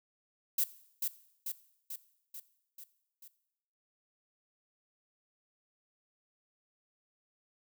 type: noise with echo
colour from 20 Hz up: violet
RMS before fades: -29 dBFS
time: 0.58-0.64 s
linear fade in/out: 5 ms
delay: 440 ms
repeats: 6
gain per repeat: -4 dB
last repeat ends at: 3.28 s
effects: noise-tail reverb RT60 0.8 s tail -17 dB re dry